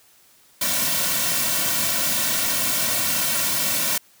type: noise with comb filter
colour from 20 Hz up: white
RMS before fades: -22 dBFS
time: 0.61-3.98 s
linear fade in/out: 5 ms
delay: 2.4 ms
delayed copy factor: -0.85
effects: white hiss -55 dBFS RMS until 4.2 s + high-pass 60 Hz 12 dB/octave